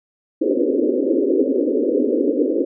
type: band-pass noise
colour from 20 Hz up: pink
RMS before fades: -18 dBFS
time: 0.41-2.65 s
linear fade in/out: 10 ms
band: 250 to 540 Hz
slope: 96 dB/octave
effects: none